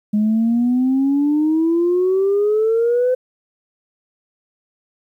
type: exponential sweep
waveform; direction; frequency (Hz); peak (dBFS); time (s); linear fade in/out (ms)
sine; up; 207.7 to 512; -12; 0.13-3.15; 10
effects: tanh soft clip ceiling -10 dBFS + 9-bit